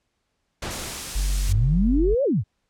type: noise with exponential decay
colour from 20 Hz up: pink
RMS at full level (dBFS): -29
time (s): 0.62-2.19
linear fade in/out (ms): 5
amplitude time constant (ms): 340
type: noise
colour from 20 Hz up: blue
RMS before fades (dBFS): -28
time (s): 0.7-1.53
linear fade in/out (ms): 10
type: tone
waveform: triangle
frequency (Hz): 47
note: F#1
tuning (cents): +28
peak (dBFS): -18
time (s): 1.15-2.15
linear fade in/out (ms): 10
type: exponential two-way sweep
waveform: sine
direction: up then down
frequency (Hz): 82.1 to 587.3 to 82.1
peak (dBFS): -18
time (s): 1.47-2.44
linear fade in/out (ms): 50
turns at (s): 2.24
effects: pink hiss -74 dBFS RMS until 2.69 s + low-pass 8000 Hz 12 dB/octave